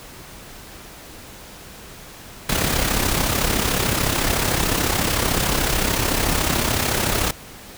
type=noise with amplitude modulation; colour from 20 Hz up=pink; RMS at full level=-18 dBFS; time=2.49-7.31 s; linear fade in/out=5 ms; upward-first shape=sine; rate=33.7 Hz; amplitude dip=55%; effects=pink hiss -40 dBFS RMS until 7.77 s